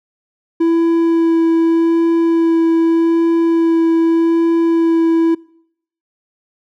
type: tone with vibrato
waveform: triangle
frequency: 331.3 Hz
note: E4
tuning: 9 cents sharp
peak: -8 dBFS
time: 0.6-5.35 s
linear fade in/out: 10 ms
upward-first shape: sine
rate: 0.83 Hz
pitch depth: 10 cents each way
effects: noise-tail reverb RT60 0.7 s tail -24 dB re dry